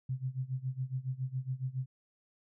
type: tone with tremolo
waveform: sine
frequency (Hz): 130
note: C3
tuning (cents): -11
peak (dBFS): -30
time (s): 0.09-1.86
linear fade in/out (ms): 5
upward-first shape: sine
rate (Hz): 7.2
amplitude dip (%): 90
effects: none